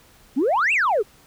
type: exponential two-way sweep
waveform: sine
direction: up then down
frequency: 236.4 to 2794 to 371.4 Hz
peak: -15 dBFS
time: 0.36-1.03 s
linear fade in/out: 20 ms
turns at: 0.73 s
effects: tanh soft clip ceiling -14 dBFS + pink hiss -53 dBFS RMS until 1.26 s